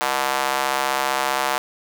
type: tone with high-pass filter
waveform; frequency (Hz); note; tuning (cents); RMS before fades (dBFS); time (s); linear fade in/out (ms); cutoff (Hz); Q
square; 67.6; C#2; -43; -22; 0.01-1.58; 0; 840; 1.6
effects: none